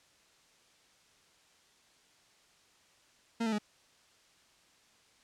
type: tone with pitch steps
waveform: 40% pulse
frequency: 230 / 221.6 / 209.6 Hz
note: A#3 / A3 / G#3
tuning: -23 / +13 / +16 cents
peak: -29 dBFS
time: 3.4-3.586 s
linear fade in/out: 10 ms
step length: 62 ms
effects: white hiss -65 dBFS RMS until 5.23 s + low-pass 7000 Hz 12 dB/octave